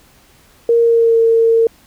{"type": "tone with pitch glide", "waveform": "sine", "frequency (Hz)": [466.2, 455.8], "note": ["A#4", "A#4"], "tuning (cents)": [0, -39], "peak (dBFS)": -8, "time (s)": [0.69, 1.67], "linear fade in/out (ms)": 2, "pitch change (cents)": -39, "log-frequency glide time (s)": [0.8, 1.19], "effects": ["pink hiss -49 dBFS RMS until 1.86 s"]}